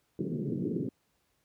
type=band-pass noise; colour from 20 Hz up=pink; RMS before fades=-33 dBFS; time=0.19-0.89 s; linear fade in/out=2 ms; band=130 to 420 Hz; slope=48 dB/octave; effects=pink hiss -74 dBFS RMS until 1.44 s + high-pass 60 Hz 12 dB/octave